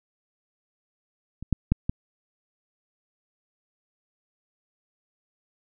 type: clicks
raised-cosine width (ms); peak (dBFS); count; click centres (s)
5; -24 / -8 / -7 / -12; 4; 1.426 / 1.527 / 1.72 / 1.895
effects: none